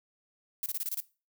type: noise bursts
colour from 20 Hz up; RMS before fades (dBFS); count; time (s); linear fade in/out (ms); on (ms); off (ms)
violet; -33; 7; 0.63-1.002; 0; 30; 27
effects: noise-tail reverb RT60 0.3 s tail -19 dB re dry